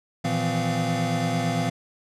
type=tone cluster; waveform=square; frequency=117 / 161.9 / 170.8 / 255 / 691 Hz; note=A#2 / E3 / F3 / C4 / F5; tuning=+7 / -31 / -38 / -44 / -19 cents; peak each=-30 dBFS; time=0.24-1.7 s; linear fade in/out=10 ms; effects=low-pass 9000 Hz 12 dB/octave